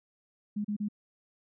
sine tone bursts, 207.7 Hz, G#3, in tune, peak -29 dBFS, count 3, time 0.56-0.886 s, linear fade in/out 10 ms, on 86 ms, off 34 ms, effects none

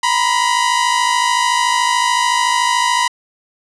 sawtooth tone pair together, 952.3 / 1006 Hz, A#5 / B5, +37 / +32 cents, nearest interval minor second, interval 95 cents, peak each -12 dBFS, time 0.03-3.08 s, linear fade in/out 5 ms, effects resampled to 22050 Hz + 8-bit

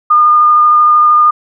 sine tone with vibrato, 1215 Hz, D#6, 42 cents flat, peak -4 dBFS, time 0.1-1.31 s, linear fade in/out 10 ms, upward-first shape sine, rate 13 Hz, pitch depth 10 cents each way, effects none

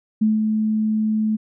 sine tone with ADSR envelope, 216.5 Hz, A3, 28 cents flat, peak -13 dBFS, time 0.21-1.37 s, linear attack 11 ms, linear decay 170 ms, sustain -4 dB, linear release 19 ms, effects none

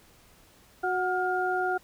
sine tone cluster, 366.6 / 737 / 1415 Hz, F#4 / F#5 / F6, -16 / -7 / +22 cents, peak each -30 / -28 / -30 dBFS, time 0.83-1.78 s, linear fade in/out 10 ms, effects pink hiss -58 dBFS RMS until 1.83 s

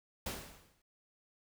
pink noise with exponential decay, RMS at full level -37 dBFS, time 0.26-0.82 s, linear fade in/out 5 ms, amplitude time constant 120 ms, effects none

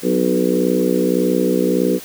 harmonic tone with a mistuned harmonic, 61.7 Hz, B1, 1 cent flat, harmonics 3 / 4 / 5 / 6 / 7 / 8, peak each -21 / -21 / -21 / -21 / -21 / -21 dBFS, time 0.02-2 s, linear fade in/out 50 ms, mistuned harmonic 4, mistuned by +31 cents, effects white hiss -36 dBFS RMS until 2.04 s

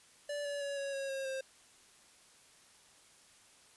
square tone with pitch steps, 581 / 572.3 / 563.8 / 555.4 / 547.1 / 539 / 530.9 Hz, D5 / D5 / C#5 / C#5 / C#5 / C#5 / C5, -19 / -45 / +29 / +3 / -23 / -49 / +25 cents, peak -37 dBFS, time 0.29-1.41 s, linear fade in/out 5 ms, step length 160 ms, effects white hiss -62 dBFS RMS until 3.76 s + resampled to 24000 Hz

